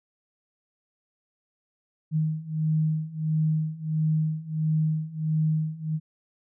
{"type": "beating tone pair", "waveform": "sine", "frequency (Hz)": [155.56, 157.06], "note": ["D#3", "D#3"], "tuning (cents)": [0, 17], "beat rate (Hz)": 1.5, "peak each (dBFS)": [-27, -25], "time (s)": [2.11, 6], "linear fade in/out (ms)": 50, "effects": []}